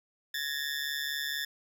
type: ring-modulated tone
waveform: 20% pulse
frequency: 1760 Hz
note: A6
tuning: in tune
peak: -24 dBFS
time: 0.34-1.45 s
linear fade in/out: 5 ms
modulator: 72.1 Hz
effects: none